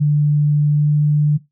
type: tone with pitch glide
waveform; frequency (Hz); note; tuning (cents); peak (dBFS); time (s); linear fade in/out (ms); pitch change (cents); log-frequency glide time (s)
sine; 147.8 to 148.74; D3 to D3; +11 to +22; -11; 0-1.38; 20; +11; 0.71-0.91
effects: noise-tail reverb RT60 0.2 s tail -18 dB re dry